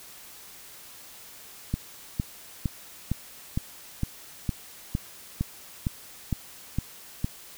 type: click train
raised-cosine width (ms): 5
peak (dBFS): -13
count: 13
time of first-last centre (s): 1.74-7.245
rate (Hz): 2.18
effects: white hiss -47 dBFS RMS until 7.57 s